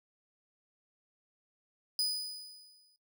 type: tone with exponential decay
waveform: 40% pulse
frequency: 4972 Hz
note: D#8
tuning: 2 cents flat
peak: -26 dBFS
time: 1.99-2.96 s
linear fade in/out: 1 ms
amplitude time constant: 210 ms
effects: noise-tail reverb RT60 0.2 s tail -24 dB re dry